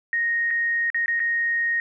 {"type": "tone with dropouts", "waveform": "sine", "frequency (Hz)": 1864.7, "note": "A#6", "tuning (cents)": 0, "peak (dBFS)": -20, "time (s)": [0.13, 1.8], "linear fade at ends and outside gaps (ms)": 1, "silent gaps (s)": [[0.506, 0.509], [0.902, 0.945], [1.06, 1.081], [1.195, 1.201]], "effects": []}